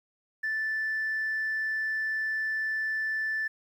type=tone; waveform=sine; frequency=1758 Hz; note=A6; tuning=2 cents flat; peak=-26 dBFS; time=0.43-3.48 s; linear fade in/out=10 ms; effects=tanh soft clip ceiling -24 dBFS + 10-bit